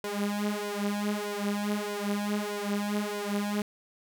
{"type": "tone with flanger", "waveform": "sawtooth", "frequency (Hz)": 205.8, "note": "G#3", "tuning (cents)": -16, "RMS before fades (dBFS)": -31, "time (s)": [0.04, 3.62], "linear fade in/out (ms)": 2, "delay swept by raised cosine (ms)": [2, 6.1], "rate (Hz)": 1.6, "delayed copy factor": 0.9, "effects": []}